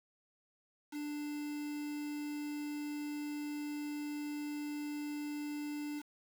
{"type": "tone with quantisation", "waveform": "triangle", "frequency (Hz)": 295.2, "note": "D4", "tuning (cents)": 9, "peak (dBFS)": -36, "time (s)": [0.91, 6.03], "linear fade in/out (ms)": 50, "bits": 8, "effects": []}